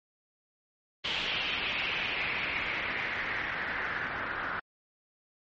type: noise with low-pass filter sweep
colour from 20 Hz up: white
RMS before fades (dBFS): -33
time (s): 1.04-4.6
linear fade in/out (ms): 10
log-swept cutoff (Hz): 3100 to 1500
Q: 3.6
effects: low-pass 5000 Hz 12 dB/octave + MP3 32 kbps